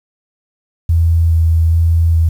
sine tone with vibrato, 82.41 Hz, E2, in tune, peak -8 dBFS, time 0.89-2.29 s, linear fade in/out 5 ms, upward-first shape square, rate 1.2 Hz, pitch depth 12 cents each way, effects 7-bit

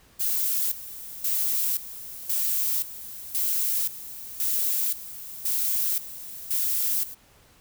violet noise with tremolo, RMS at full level -25 dBFS, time 0.19-7.15 s, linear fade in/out 20 ms, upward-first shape square, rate 0.95 Hz, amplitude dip 80%, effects pink hiss -57 dBFS RMS until 7.6 s

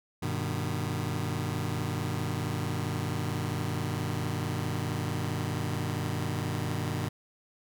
sawtooth chord, G augmented, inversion none, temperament just, 98 / 122.5 / 153.12 Hz, G2 / B2 / D#3, 0 / -14 / -27 cents, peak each -30 dBFS, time 0.22-7.09 s, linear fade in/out 10 ms, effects none

